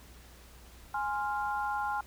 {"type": "chord", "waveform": "sine", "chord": "F minor", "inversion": "first", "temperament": "equal", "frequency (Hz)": [830.6, 1046.5, 1396.9], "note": ["Ab5", "C6", "F6"], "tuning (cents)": [0, 0, 0], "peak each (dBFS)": [-32, -37, -36], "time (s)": [0.94, 2.01], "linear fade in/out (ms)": 5, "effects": ["added 60 Hz sine -53 dBFS peak until 2.06 s", "pink hiss -56 dBFS RMS until 2.06 s"]}